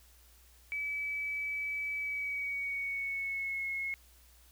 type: tone with pitch glide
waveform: sine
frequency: 2294 to 2173 Hz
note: D7 to C#7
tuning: -41 to -35 cents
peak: -33 dBFS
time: 0.72-3.94 s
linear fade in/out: 0 ms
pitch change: -94 cents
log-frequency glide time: 1.96-3.67 s
effects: added 60 Hz sine -60 dBFS peak until 4.51 s + white hiss -63 dBFS RMS until 4.51 s